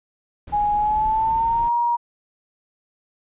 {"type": "noise", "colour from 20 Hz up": "brown", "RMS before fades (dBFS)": -35, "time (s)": [0.47, 1.69], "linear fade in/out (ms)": 5}
{"type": "tone with pitch glide", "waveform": "sine", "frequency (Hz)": [830.6, 948.6], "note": ["G#5", "A#5"], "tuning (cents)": [0, 30], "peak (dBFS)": -17, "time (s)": [0.52, 1.97], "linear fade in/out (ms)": 20, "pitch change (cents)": 230, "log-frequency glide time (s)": [0.75, 1.73]}
{"effects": ["resampled to 8000 Hz"]}